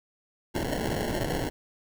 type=noise with sample-and-hold; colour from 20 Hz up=white; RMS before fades=-29 dBFS; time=0.54-1.5 s; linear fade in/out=20 ms; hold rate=1225 Hz; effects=none